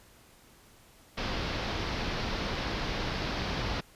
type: low-pass noise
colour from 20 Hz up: pink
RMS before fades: -33 dBFS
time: 1.17-3.81 s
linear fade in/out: 10 ms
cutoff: 5300 Hz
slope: 48 dB/octave
effects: pink hiss -58 dBFS RMS until 3.95 s + resampled to 32000 Hz